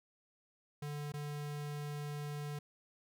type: tone with dropouts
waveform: square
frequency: 146.83 Hz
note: D3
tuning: in tune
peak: -40 dBFS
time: 0.82-2.59 s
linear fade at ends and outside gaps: 5 ms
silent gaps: 1.121-1.138 s
effects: none